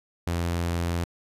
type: tone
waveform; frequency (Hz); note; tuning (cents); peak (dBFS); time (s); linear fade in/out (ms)
sawtooth; 85.6; F2; -34; -21; 0.27-1.04; 0
effects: resampled to 32000 Hz